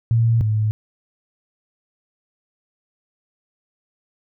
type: tone pair in turn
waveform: sine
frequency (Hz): 115.1 / 107.8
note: A#2 / A2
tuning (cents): -22 / -35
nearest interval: minor second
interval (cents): 113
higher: first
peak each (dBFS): -13 / -16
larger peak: first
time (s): 0.11-0.41 / 0.41-0.71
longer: neither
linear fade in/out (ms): 0
effects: none